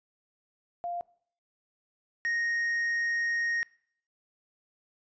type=tone pair in turn; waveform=sine / triangle; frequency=697 / 1864.8 Hz; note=F5 / A#6; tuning=-4 / 0 cents; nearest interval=octave + perfect fourth; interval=1704 cents; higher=second; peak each=-31 / -25 dBFS; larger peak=second; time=0.84-1.01 / 2.25-3.63 s; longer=second; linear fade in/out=0 ms; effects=noise-tail reverb RT60 0.6 s tail -23 dB re dry + resampled to 16000 Hz